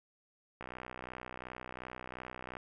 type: click train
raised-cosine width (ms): 0.5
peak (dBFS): -28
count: 124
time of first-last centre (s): 0.61-2.569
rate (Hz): 62.8
effects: none